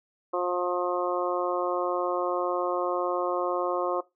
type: harmonic tone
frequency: 178.2 Hz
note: F3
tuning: 35 cents sharp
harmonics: 2 / 3 / 4 / 5 / 6 / 7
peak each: -30 / -29 / -34 / -39 / -31 / -36 dBFS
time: 0.33-4.01 s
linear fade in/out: 10 ms
effects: noise-tail reverb RT60 0.2 s tail -19 dB re dry